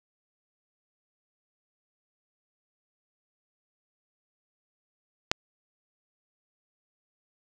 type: click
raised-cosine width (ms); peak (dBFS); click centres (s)
0.2; -4; 5.315
effects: none